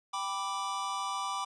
square chord, G major, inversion none, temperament equal, 784 / 987.8 / 1174.7 Hz, G5 / B5 / D6, 0 / 0 / 0 cents, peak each -40 / -38 / -36 dBFS, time 0.13-1.45 s, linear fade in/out 10 ms, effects resampled to 22050 Hz

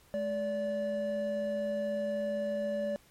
triangle tone pair together, 212.3 / 578 Hz, G#3 / D5, +38 / -28 cents, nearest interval octave + perfect fourth, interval 1734 cents, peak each -35 / -29 dBFS, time 0.14-2.96 s, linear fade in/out 0 ms, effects pink hiss -62 dBFS RMS until 3.1 s + MP3 64 kbps

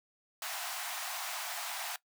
pink high-pass noise, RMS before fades -39 dBFS, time 0.42-1.96 s, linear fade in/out 2 ms, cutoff 650 Hz, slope 96 dB/octave, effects noise-tail reverb RT60 0.1 s tail -19 dB re dry

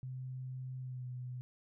sine tone with pitch glide, 129 to 125.4 Hz, C3 to B2, -24 to +27 cents, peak -40 dBFS, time 0.03-1.41 s, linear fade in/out 0 ms, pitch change -49 cents, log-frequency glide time 0.81-1.06 s, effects none

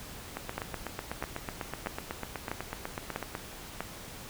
two click trains, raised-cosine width 0.5 ms, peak -17 / -19 dBFS, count 6 / 25, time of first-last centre 0.58-3.806 / 0.37-3.351 s, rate 1.55 / 8.05 Hz, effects pink hiss -45 dBFS RMS until 4.29 s

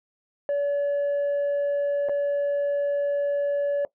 sine tone with dropouts, 571 Hz, D5, 49 cents flat, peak -19 dBFS, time 0.49-3.85 s, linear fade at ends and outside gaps 1 ms, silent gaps 2.087-2.094 s, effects noise-tail reverb RT60 0.1 s tail -19 dB re dry + tanh soft clip ceiling -21 dBFS

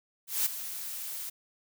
blue noise with ADSR envelope, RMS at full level -26 dBFS, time 0.27-1.3 s, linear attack 190 ms, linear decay 8 ms, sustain -12 dB, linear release 11 ms, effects none

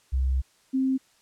sine tone pair in turn, 65.41 / 263.7 Hz, C2 / C4, 0 / +14 cents, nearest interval 2 octaves, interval 2414 cents, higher second, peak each -21 dBFS, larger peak neither, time 0.12-0.42 / 0.73-0.98 s, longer first, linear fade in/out 20 ms, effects white hiss -62 dBFS RMS until 1.21 s + low-pass 9000 Hz 12 dB/octave

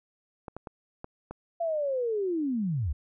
clicks, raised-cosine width 1 ms, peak -24 dBFS, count 5, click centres 0.482 / 0.566 / 0.672 / 1.044 / 1.31 s
sine linear sweep, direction down, 687 to 60.7 Hz, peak -26 dBFS, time 1.6-2.93 s, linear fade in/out 10 ms
effects none

